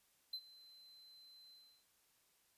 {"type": "tone with ADSR envelope", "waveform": "triangle", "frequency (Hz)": 4068, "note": "C8", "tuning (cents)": -50, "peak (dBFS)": -38, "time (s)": [0.33, 1.86], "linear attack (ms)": 6, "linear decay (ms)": 63, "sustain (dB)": -20, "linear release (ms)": 340, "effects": ["white hiss -75 dBFS RMS until 2.57 s", "resampled to 32000 Hz"]}